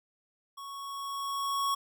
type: tone with level ramp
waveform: square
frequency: 1108.7 Hz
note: C#6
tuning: in tune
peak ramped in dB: -42 to -27 dBFS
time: 0.57-1.75 s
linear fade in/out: 10 ms
effects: none